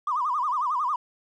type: tone with vibrato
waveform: triangle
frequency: 1096 Hz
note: C#6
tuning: 20 cents flat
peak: -19 dBFS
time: 0.07-0.96 s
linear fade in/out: 5 ms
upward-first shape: sine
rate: 11 Hz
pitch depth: 220 cents each way
effects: tanh soft clip ceiling -21 dBFS + resampled to 22050 Hz